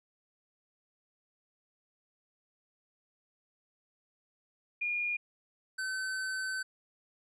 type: tone pair in turn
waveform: sine / square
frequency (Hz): 2427 / 1528.9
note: D#7 / G6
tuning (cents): -44 / -44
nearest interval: minor sixth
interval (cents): 800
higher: first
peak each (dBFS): -30 / -34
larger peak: first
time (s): 4.81-5.17 / 5.78-6.63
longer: second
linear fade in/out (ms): 10
effects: resampled to 24000 Hz